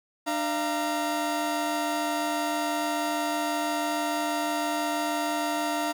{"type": "tone cluster", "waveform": "35% pulse", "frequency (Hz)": [299.4, 685, 933], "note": ["D4", "F5", "A#5"], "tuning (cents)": [33, -34, 1], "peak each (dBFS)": [-29, -28, -30], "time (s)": [0.26, 5.93], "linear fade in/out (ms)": 20, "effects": []}